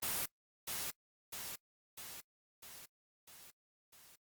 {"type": "noise with echo", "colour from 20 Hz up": "white", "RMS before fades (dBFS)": -37, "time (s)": [0.02, 0.26], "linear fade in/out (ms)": 10, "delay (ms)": 650, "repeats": 6, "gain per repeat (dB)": -4, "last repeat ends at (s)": 4.16, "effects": ["noise-tail reverb RT60 0.1 s tail -24 dB re dry", "Opus 24 kbps"]}